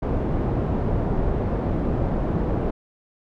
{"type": "low-pass noise", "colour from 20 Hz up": "pink", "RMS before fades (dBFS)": -23, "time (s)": [0.02, 2.71], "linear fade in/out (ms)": 10, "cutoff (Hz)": 600, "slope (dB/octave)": 12, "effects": []}